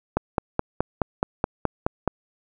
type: click train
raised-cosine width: 1 ms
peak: -6 dBFS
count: 10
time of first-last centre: 0.17-2.077 s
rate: 4.72 Hz
effects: none